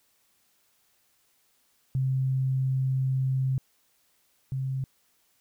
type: tone pair in turn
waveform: sine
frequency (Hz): 131.9 / 132.82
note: C3 / C3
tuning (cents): +14 / +26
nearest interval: unison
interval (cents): 12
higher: second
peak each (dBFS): -23 / -27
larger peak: first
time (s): 1.95-3.58 / 4.52-4.84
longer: first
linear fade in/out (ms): 0
effects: white hiss -68 dBFS RMS until 5.4 s